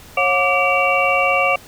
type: tone cluster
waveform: sine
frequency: 548 / 722 / 1170 / 2295 / 2749 Hz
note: C#5 / F#5 / D6 / D7 / F7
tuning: -20 / -43 / -7 / -40 / -28 cents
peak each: -20 dBFS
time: 0.17-1.56 s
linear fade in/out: 5 ms
effects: pink hiss -42 dBFS RMS until 1.67 s